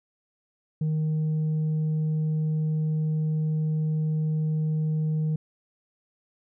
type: tone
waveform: sine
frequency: 155.56 Hz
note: D#3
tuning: in tune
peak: -20 dBFS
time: 0.81-5.36 s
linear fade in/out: 5 ms
effects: tanh soft clip ceiling -22 dBFS